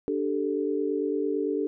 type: chord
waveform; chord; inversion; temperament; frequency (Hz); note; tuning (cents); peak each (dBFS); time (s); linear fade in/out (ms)
sine; D suspended fourth; none; just; 293.7 / 391.6 / 440.5; D4 / G4 / A4; 0 / -2 / +2; -29; 0.08-1.67; 0
effects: none